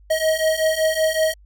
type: beating tone pair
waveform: square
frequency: 630 / 635.3 Hz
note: D#5 / D#5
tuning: +21 / +36 cents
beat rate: 5.3 Hz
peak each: -22 / -20 dBFS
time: 0.1-1.34 s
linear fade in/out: 10 ms
effects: added 50 Hz sine -46 dBFS peak until 1.45 s